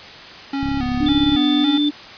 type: tone with vibrato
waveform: square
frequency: 261.7 Hz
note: C4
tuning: in tune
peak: -21 dBFS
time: 0.53-1.78 s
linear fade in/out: 5 ms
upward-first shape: square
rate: 1.8 Hz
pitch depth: 92 cents each way
type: click train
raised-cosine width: 5 ms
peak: -15 dBFS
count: 26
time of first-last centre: 0.63-1.35 s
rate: 34.7 Hz
type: tone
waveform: sine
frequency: 293.7 Hz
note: D4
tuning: in tune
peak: -15 dBFS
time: 1-1.91 s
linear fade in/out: 20 ms
type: tone with pitch glide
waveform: sine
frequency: 3520 to 3542 Hz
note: A7 to A7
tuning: 0 to +11 cents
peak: -22 dBFS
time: 1.06-1.89 s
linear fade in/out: 5 ms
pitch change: +11 cents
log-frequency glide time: 1.41-1.5 s
effects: white hiss -37 dBFS RMS until 2.17 s + resampled to 11025 Hz